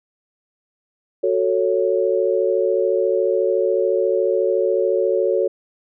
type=chord; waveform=sine; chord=F# minor; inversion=none; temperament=just; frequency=370 / 444 / 555 Hz; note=F#4 / A4 / C#5; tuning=0 / +16 / +2 cents; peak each=-20 dBFS; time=1.23-5.48 s; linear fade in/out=10 ms; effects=none